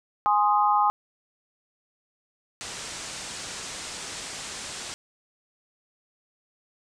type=chord; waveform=sine; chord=Ab major; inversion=none; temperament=equal; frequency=830.6 / 1046.5 / 1244.5 Hz; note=Ab5 / C6 / Eb6; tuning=0 / 0 / 0 cents; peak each=-21 / -24 / -24 dBFS; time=0.26-0.9 s; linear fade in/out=0 ms
type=low-pass noise; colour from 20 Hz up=white; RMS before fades=-37 dBFS; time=2.61-4.94 s; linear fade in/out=0 ms; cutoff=8700 Hz; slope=48 dB/octave
effects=none